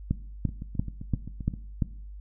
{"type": "two click trains", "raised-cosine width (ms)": 5, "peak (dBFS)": [-24, -12], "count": [9, 6], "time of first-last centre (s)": [[0.49, 1.538], [0.11, 1.822]], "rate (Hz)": [7.63, 2.92], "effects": ["noise-tail reverb RT60 0.6 s tail -18 dB re dry", "added 50 Hz sine -39 dBFS peak until 2.2 s"]}